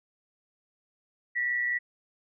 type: tone pair together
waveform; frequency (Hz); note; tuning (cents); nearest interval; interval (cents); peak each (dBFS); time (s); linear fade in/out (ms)
sine; 1823 / 1947.1; A#6 / B6; -39 / -25; minor second; 114; -36 / -26; 1.35-1.79; 20
effects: none